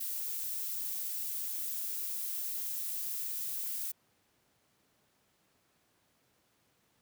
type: noise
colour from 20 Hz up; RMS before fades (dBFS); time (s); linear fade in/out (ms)
violet; -37; 0-3.92; 10
effects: pink hiss -72 dBFS RMS until 7.01 s + high-pass 100 Hz 12 dB/octave